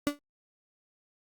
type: tone with exponential decay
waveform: 35% pulse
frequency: 290 Hz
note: D4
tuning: 22 cents flat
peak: -19 dBFS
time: 0.07-0.19 s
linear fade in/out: 0 ms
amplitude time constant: 24 ms
effects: Opus 48 kbps